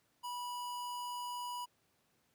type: tone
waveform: square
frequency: 978 Hz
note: B5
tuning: 17 cents flat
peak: -40 dBFS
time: 0.23-1.66 s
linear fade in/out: 20 ms
effects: pink hiss -75 dBFS RMS until 2.34 s + high-pass 100 Hz 12 dB/octave